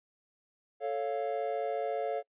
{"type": "chord", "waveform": "triangle", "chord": "A augmented", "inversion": "none", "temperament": "equal", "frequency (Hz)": [440, 554.4, 698.5], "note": ["A4", "C#5", "E#5"], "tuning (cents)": [0, 0, 0], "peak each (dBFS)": -33, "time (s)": [0.8, 2.23], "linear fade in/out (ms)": 50, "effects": ["noise-tail reverb RT60 0.1 s tail -25 dB re dry", "resampled to 8000 Hz"]}